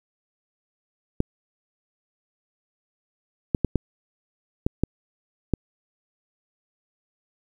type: clicks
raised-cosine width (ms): 3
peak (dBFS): -7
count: 7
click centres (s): 1.204 / 3.548 / 3.647 / 3.757 / 4.665 / 4.836 / 5.537
effects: 8-bit